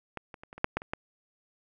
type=clicks; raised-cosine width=0.5 ms; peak=-21 / -28 / -30 / -30 / -29 / -8 / -13 / -27 / -16 dBFS; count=9; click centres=0.173 / 0.342 / 0.435 / 0.529 / 0.58 / 0.644 / 0.77 / 0.819 / 0.935 s; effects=none